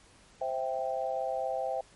sine chord, C major, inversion none, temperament equal, 523.3 / 659.3 / 784 Hz, C5 / E5 / G5, 0 / 0 / 0 cents, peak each -34 dBFS, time 0.41-1.81 s, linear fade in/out 5 ms, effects pink hiss -59 dBFS RMS until 1.95 s + MP3 48 kbps

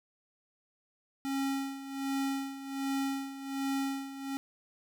square tone with tremolo, 272.7 Hz, C#4, 28 cents flat, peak -30 dBFS, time 1.25-4.37 s, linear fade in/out 0 ms, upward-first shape sine, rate 1.3 Hz, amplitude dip 75%, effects none

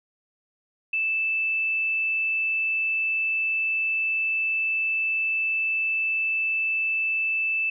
sine tone, 2637 Hz, E7, in tune, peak -22 dBFS, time 0.93-7.7 s, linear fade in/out 5 ms, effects none

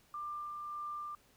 sine tone with tremolo, 1190 Hz, D6, 22 cents sharp, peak -38 dBFS, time 0.14-1.15 s, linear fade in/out 2 ms, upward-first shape sine, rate 1.7 Hz, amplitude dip 25%, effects pink hiss -67 dBFS RMS until 1.36 s

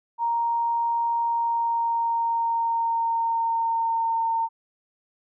sine tone with pitch glide, 933 to 911.2 Hz, A#5 to A#5, +1 to -40 cents, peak -21 dBFS, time 0.18-4.49 s, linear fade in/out 50 ms, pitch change -41 cents, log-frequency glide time 1.19-4.24 s, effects none

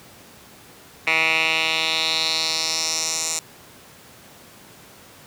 10% pulse tone with band-pass filter sweep, 160.5 Hz, E3, 46 cents flat, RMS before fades -22 dBFS, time 1.07-3.39 s, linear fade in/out 2 ms, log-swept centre 2300 to 7100 Hz, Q 3.3, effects pink hiss -46 dBFS RMS until 5.26 s + high-pass 100 Hz 12 dB/octave

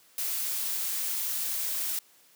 blue noise, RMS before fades -31 dBFS, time 0.18-1.99 s, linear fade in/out 2 ms, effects white hiss -60 dBFS RMS until 2.35 s + high-pass 150 Hz 12 dB/octave

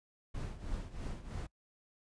brown noise with tremolo, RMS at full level -38 dBFS, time 0.34-1.47 s, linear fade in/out 10 ms, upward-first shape triangle, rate 3.1 Hz, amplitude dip 80%, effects noise-tail reverb RT60 0.1 s tail -23 dB re dry + resampled to 22050 Hz

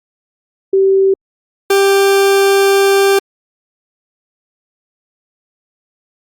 sine / 40% pulse tone pair in turn, 386.8 / 394 Hz, G4 / G4, -23 / +9 cents, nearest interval unison, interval 32 cents, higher second, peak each -7 dBFS, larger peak neither, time 0.73-1.14 / 1.7-3.19 s, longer second, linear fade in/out 5 ms, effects Opus 32 kbps

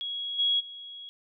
sine tone with level steps, 3322 Hz, G#7, in tune, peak -31 / -22 / -40 dBFS, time 0.01-1.09 s, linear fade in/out 0 ms, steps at 0.38 / 0.59 s, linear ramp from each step 20 ms, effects none

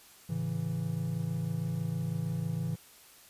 triangle chord, A major, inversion none, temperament equal with one note detuned, 109.18 / 138.59 / 164.81 Hz, A2 / C#3 / E3, -13 / 0 / 0 cents, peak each -35 / -34 / -31 dBFS, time 0.29-2.76 s, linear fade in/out 10 ms, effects white hiss -56 dBFS RMS until 3.29 s + resampled to 32000 Hz

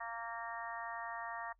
harmonic tone, 231.1 Hz, A#3, 15 cents flat, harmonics 3 / 4 / 5 / 6 / 7 / 8, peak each -47 / -46 / -46 / -52 / -54 / -47 dBFS, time 0-1.53 s, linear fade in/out 10 ms, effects noise-tail reverb RT60 0.1 s tail -22 dB re dry + added 42 Hz sine -69 dBFS peak until 1.59 s

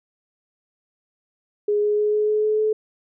sine tone with pitch steps, 415.3 / 417.9 / 420.6 / 423.3 / 426 / 428.7 / 431.4 Hz, G#4 / G#4 / G#4 / G#4 / G#4 / A4 / A4, 0 / +11 / +22 / +33 / +44 / -45 / -34 cents, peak -17 dBFS, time 1.68-2.73 s, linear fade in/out 5 ms, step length 150 ms, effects none

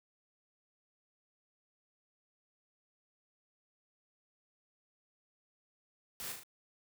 white noise with echo, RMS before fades -43 dBFS, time 6.2-6.32 s, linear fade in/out 0 ms, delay 38 ms, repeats 3, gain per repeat -4 dB, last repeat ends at 6.434 s, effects none

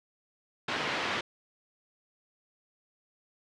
white band-pass noise, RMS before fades -32 dBFS, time 0.68-1.21 s, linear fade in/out 5 ms, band 140 to 2800 Hz, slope 12 dB/octave, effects low-pass 5000 Hz 12 dB/octave

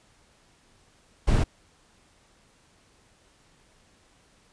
brown noise, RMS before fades -20 dBFS, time 1.27-1.44 s, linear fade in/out 10 ms, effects pink hiss -61 dBFS RMS until 4.52 s + resampled to 22050 Hz

